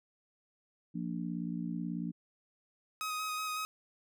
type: harmonic tone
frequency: 58.27 Hz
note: A#1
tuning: in tune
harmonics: 3 / 4 / 5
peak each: -37 / -39 / -41 dBFS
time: 0.94-2.12 s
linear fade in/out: 20 ms
type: tone with vibrato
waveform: sawtooth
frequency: 1259 Hz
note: D#6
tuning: 20 cents sharp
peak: -31 dBFS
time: 3.01-3.65 s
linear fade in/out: 0 ms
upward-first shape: square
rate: 5.4 Hz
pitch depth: 13 cents each way
effects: none

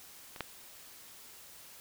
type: clicks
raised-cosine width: 0.3 ms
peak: -29 / -18 dBFS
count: 2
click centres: 0.362 / 0.407 s
effects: white hiss -53 dBFS RMS until 1.8 s

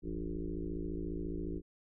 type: tone with frequency modulation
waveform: sine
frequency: 174.61 Hz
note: F3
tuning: in tune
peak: -35 dBFS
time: 0.02-1.62 s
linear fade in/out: 50 ms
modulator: 54.5 Hz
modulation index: 3.9
effects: none

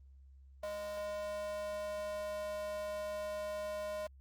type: tone with high-pass filter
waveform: square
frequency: 205.8 Hz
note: G#3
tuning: 16 cents flat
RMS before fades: -40 dBFS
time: 0.63-4.07 s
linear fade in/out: 5 ms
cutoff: 680 Hz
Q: 6.2
effects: added 67 Hz sine -55 dBFS peak until 4.2 s + Opus 24 kbps

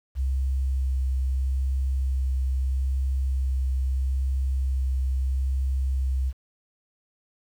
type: tone with vibrato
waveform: sine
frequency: 66 Hz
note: C2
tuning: 16 cents sharp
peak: -21 dBFS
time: 0.15-6.33 s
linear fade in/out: 50 ms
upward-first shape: sine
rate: 0.77 Hz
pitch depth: 13 cents each way
effects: tanh soft clip ceiling -17 dBFS + 9-bit

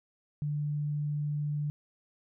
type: tone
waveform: sine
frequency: 147.7 Hz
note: D3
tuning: 10 cents sharp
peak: -29 dBFS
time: 0.42-1.7 s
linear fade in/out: 0 ms
effects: none

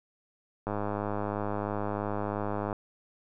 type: click train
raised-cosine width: 1 ms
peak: -18 dBFS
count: 213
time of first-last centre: 0.67-2.728 s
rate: 103 Hz
effects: none

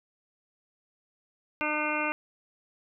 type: harmonic tone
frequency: 302.2 Hz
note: D4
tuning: 50 cents sharp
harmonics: 1 / 2 / 3 / 4 / 5 / 7 / 8 / 9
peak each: -35 / -35 / -35 / -35 / -35 / -35 / -35 / -35 dBFS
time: 1.61-2.12 s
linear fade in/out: 0 ms
effects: none

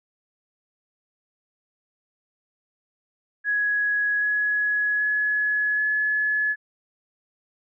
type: tone with pitch steps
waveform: sine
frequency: 1672 / 1683.6 / 1695.3 / 1707.1 Hz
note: G#6 / G#6 / G#6 / G#6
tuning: +11 / +23 / +35 / +47 cents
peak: -20 dBFS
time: 3.44-6.56 s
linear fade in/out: 50 ms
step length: 780 ms
effects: none

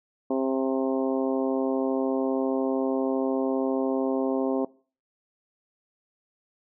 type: harmonic tone with a mistuned harmonic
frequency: 132.8 Hz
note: C3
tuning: 26 cents sharp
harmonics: 2 / 3 / 4 / 5 / 6 / 7 / 8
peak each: -26 / -29 / -30 / -33 / -39 / -39 / -41 dBFS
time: 0.3-4.65 s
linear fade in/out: 5 ms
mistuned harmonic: 7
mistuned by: -33 cents
effects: noise-tail reverb RT60 0.4 s tail -22 dB re dry

